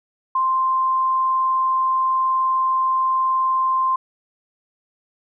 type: tone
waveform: sine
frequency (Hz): 1046.5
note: C6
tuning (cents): 0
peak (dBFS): -16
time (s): 0.35-3.96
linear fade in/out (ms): 5
effects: none